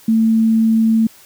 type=tone; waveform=sine; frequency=223.5 Hz; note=A3; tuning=27 cents sharp; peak=-10 dBFS; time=0.08-1.07 s; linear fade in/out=5 ms; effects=white hiss -45 dBFS RMS until 1.25 s